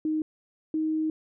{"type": "tone pair in turn", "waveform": "sine", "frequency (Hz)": [311.1, 313.8], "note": ["D#4", "D#4"], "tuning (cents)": [0, 15], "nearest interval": "unison", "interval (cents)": 15, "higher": "second", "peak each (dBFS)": -24, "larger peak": "neither", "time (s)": [[0.05, 0.22], [0.74, 1.1]], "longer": "second", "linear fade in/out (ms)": 2, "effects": []}